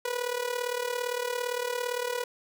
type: tone with amplitude modulation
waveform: sawtooth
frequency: 489.6 Hz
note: B4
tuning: 15 cents flat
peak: -22 dBFS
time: 0.05-2.24 s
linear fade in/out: 5 ms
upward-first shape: sine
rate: 37.6 Hz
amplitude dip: 75%
effects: none